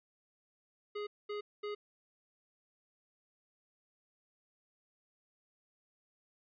square tone bursts, 415.3 Hz, G#4, in tune, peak -38 dBFS, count 3, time 0.95-1.75 s, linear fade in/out 10 ms, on 120 ms, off 220 ms, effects resampled to 11025 Hz

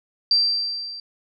sine tone with level ramp, 4699 Hz, D8, in tune, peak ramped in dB -13 to -33 dBFS, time 0.31-1 s, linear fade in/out 2 ms, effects none

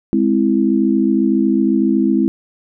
sine chord, Ab augmented, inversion none, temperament equal, 207.7 / 261.6 / 329.6 Hz, Ab3 / C4 / E4, 0 / 0 / 0 cents, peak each -16 dBFS, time 0.13-2.28 s, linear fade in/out 0 ms, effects none

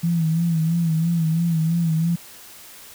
sine tone with vibrato, 164.81 Hz, E3, in tune, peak -17 dBFS, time 0.03-2.16 s, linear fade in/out 10 ms, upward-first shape sine, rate 3 Hz, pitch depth 65 cents each way, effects white hiss -43 dBFS RMS until 2.94 s

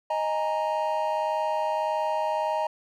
triangle chord, D# suspended fourth, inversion none, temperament equal, 622.3 / 830.6 / 932.3 Hz, D#5 / G#5 / A#5, 0 / 0 / 0 cents, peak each -26 / -29 / -26 dBFS, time 0.1-2.67 s, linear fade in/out 5 ms, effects none

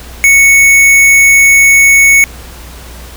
square tone, 2216 Hz, C#7, 1 cent flat, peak -3 dBFS, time 0.24-2.24 s, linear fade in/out 0 ms, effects added 60 Hz sine -29 dBFS peak until 3.16 s + pink hiss -32 dBFS RMS until 3.16 s

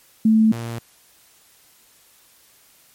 sine / sawtooth tone pair in turn, 220 / 116.54 Hz, A3 / A#2, 0 / 0 cents, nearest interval major seventh, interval 1100 cents, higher first, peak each -11 / -23 dBFS, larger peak first, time 0.25-0.52 / 0.52-0.79 s, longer neither, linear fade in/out 5 ms, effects white hiss -54 dBFS RMS until 2.94 s + MP3 64 kbps

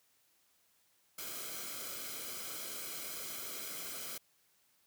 white noise with comb filter, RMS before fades -43 dBFS, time 1.18-4.18 s, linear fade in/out 5 ms, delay 1.1 ms, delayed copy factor -0.65, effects white hiss -72 dBFS RMS until 4.86 s + high-pass 60 Hz 12 dB/octave

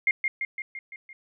sine tone with echo, 2124 Hz, C7, 25 cents sharp, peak -18 dBFS, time 0.07-0.11 s, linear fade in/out 2 ms, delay 170 ms, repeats 6, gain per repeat -4 dB, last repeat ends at 1.13 s, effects none

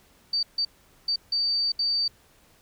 sine tone bursts at uneven times, 4613 Hz, D8, 32 cents flat, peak -22 dBFS, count 5, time 0.33-0.43 / 0.58-0.65 / 1.08-1.16 / 1.32-1.72 / 1.79-2.08 s, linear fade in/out 5 ms, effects pink hiss -59 dBFS RMS until 2.61 s

